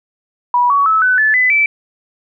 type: tone with pitch steps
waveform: sine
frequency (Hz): 975 / 1126.5 / 1301.5 / 1503.7 / 1737.3 / 2007 / 2319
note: B5 / C#6 / E6 / F#6 / A6 / B6 / D7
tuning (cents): -23 / +28 / -22 / +28 / -22 / +27 / -22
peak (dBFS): -9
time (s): 0.54-1.66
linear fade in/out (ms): 2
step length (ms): 160
effects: none